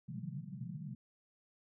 white band-pass noise, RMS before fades -44 dBFS, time 0.08-0.95 s, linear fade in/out 5 ms, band 120 to 210 Hz, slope 96 dB/octave, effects none

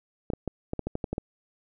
clicks, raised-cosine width 2 ms, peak -16 dBFS, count 10, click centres 0.302 / 0.335 / 0.477 / 0.734 / 0.793 / 0.87 / 0.954 / 1.042 / 1.13 / 1.181 s, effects none

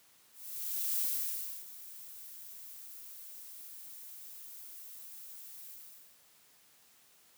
violet noise with ADSR envelope, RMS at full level -32 dBFS, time 0.32-6.21 s, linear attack 680 ms, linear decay 640 ms, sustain -17 dB, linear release 510 ms, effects white hiss -64 dBFS RMS until 7.37 s + high-pass 80 Hz 12 dB/octave

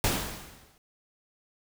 pink noise with exponential decay, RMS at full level -24 dBFS, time 0.04-0.78 s, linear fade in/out 1 ms, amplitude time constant 160 ms, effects none

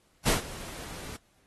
pink noise with ADSR envelope, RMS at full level -23 dBFS, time 0.25-1.17 s, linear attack 32 ms, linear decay 130 ms, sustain -19 dB, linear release 11 ms, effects pink hiss -67 dBFS RMS until 1.46 s + AAC 32 kbps

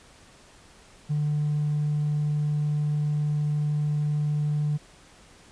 sine tone with hard clipping, 148.9 Hz, D3, 24 cents sharp, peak -23 dBFS, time 1.09-4.78 s, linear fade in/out 20 ms, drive 1 dB, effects pink hiss -53 dBFS RMS until 5.51 s + resampled to 22050 Hz

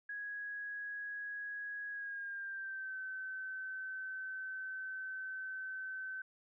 sine tone with pitch glide, 1661.2 to 1532.2 Hz, G#6 to G6, 0 to -40 cents, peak -40 dBFS, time 0.09-6.22 s, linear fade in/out 5 ms, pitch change -140 cents, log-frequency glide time 1.9-2.97 s, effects none

